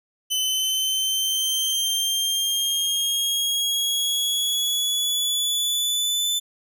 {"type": "linear sweep", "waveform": "sawtooth", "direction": "up", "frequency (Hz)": [3030, 3520], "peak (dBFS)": -18, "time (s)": [0.3, 6.4], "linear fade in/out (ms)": 20, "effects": []}